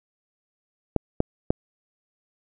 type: clicks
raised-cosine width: 2 ms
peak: -6 dBFS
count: 3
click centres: 0.963 / 1.204 / 1.505 s
effects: none